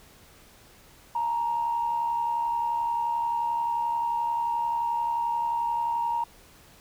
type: tone pair together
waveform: sine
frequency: 865.6 / 937 Hz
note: A5 / A#5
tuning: -29 / +9 cents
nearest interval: minor second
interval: 138 cents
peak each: -34 / -24 dBFS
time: 1.15-6.24 s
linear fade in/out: 5 ms
effects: tanh soft clip ceiling -18 dBFS + pink hiss -54 dBFS RMS until 6.8 s